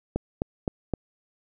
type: click train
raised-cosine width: 2 ms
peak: -12 dBFS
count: 4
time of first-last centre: 0.16-0.937 s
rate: 3.86 Hz
effects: none